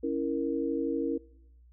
sine chord, A# diminished, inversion first, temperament equal, 277.2 / 329.6 / 466.2 Hz, C#4 / E4 / A#4, 0 / 0 / 0 cents, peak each -32 dBFS, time 0.03-1.18 s, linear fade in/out 10 ms, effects noise-tail reverb RT60 0.8 s tail -23 dB re dry + added 60 Hz sine -54 dBFS peak until 1.72 s

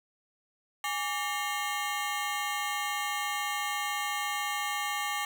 20% pulse ring-modulated tone, 992 Hz, B5, 7 cents sharp, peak -22 dBFS, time 0.84-5.25 s, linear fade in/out 2 ms, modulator 167 Hz, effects none

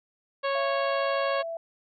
harmonic tone, 552 Hz, C#5, 7 cents flat, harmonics 1 / 2 / 3 / 4 / 5 / 6 / 7 / 8, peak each -27 / -30 / -35 / -40 / -39 / -41 / -46 / -44 dBFS, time 0.43-1.43 s, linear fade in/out 20 ms
sine tone with pitch glide, 674 to 664.3 Hz, E5 to E5, +38 to +13 cents, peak -31 dBFS, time 0.55-1.57 s, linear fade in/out 2 ms, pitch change -25 cents, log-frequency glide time 0.8-1.03 s
effects none

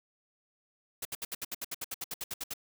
white noise bursts, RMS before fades -37 dBFS, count 16, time 1.02-2.537 s, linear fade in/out 5 ms, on 32 ms, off 67 ms, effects none

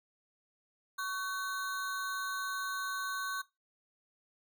square ring-modulated tone, 1318.5 Hz, E6, in tune, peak -32 dBFS, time 0.98-3.42 s, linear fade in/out 10 ms, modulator 202 Hz, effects noise-tail reverb RT60 0.2 s tail -17 dB re dry

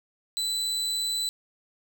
35% pulse tone, 3991 Hz, B7, 17 cents sharp, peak -24 dBFS, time 0.37-1.29 s, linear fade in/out 0 ms, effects none

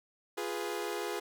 sawtooth chord, F diminished, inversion none, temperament equal, 349.2 / 415.3 / 493.9 Hz, F4 / Ab4 / Cb5, 0 / 0 / 0 cents, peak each -35 / -33 / -37 dBFS, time 0.37-1.2 s, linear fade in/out 10 ms, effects none

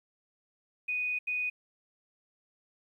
sine tone bursts at uneven times, 2484 Hz, D#7, 3 cents flat, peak -29 dBFS, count 2, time 0.88-1.19 / 1.27-1.5 s, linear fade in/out 10 ms, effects 11-bit

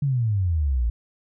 sine exponential sweep, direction down, 146.9 to 55 Hz, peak -19 dBFS, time 0.02-0.9 s, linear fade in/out 5 ms, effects none

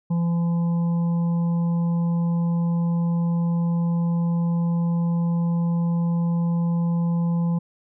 harmonic tone, 170 Hz, F3, 46 cents flat, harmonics 1 / 3 / 5 / 6, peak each -19 / -38 / -40 / -43 dBFS, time 0.1-7.59 s, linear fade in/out 10 ms, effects none

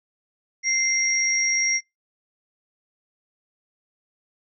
sine tone pair together, 2093 / 5636 Hz, C7 / F8, 0 / +15 cents, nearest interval octave + perfect fourth, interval 1715 cents, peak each -22 dBFS, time 0.63-1.81 s, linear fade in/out 50 ms, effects noise-tail reverb RT60 0.2 s tail -25 dB re dry

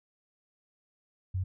sine tone, 93 Hz, F#2, 9 cents sharp, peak -28 dBFS, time 1.34-1.44 s, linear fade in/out 10 ms, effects none

